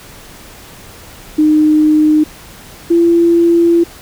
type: tone pair in turn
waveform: sine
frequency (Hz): 306.4 / 339.3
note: D#4 / F4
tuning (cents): -27 / -50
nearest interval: major second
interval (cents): 177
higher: second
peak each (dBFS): -6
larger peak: neither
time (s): 1.38-2.24 / 2.9-3.84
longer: second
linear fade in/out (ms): 10
effects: pink hiss -36 dBFS RMS until 4.01 s